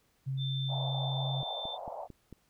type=tone with pitch glide; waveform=sine; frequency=134.1 to 135.03 Hz; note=C3 to C#3; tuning=+43 to -45 cents; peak=-31 dBFS; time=0.26-1.43 s; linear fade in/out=20 ms; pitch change=+12 cents; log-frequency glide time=1.17-1.28 s
type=tone; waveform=sine; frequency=3559 Hz; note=A7; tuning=19 cents sharp; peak=-37 dBFS; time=0.37-1.78 s; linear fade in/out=50 ms
type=band-pass noise; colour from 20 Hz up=white; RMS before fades=-41 dBFS; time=0.68-2.08 s; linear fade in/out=50 ms; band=570 to 850 Hz; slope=48 dB/octave
type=click train; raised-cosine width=3 ms; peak=-33 dBFS; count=5; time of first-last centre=1.43-2.327 s; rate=4.46 Hz
effects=pink hiss -71 dBFS RMS until 2.49 s